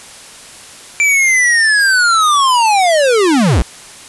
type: linear sweep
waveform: square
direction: down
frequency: 2349 to 43.65 Hz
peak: -9 dBFS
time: 1-3.62 s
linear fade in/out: 0 ms
effects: white hiss -35 dBFS RMS until 4.08 s + resampled to 24000 Hz